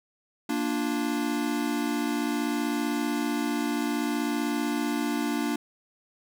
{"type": "chord", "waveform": "square", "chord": "Bb major", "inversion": "none", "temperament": "equal", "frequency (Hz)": [233.1, 293.7, 349.2], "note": ["Bb3", "D4", "F4"], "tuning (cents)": [0, 0, 0], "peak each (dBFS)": [-31, -29, -35], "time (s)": [0.49, 5.56], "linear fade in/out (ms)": 5, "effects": []}